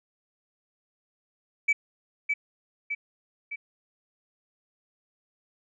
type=tone with echo; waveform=sine; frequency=2300 Hz; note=D7; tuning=37 cents flat; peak=-17 dBFS; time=1.68-1.73 s; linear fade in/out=10 ms; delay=610 ms; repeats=3; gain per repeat=-5 dB; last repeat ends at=3.56 s; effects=tanh soft clip ceiling -16 dBFS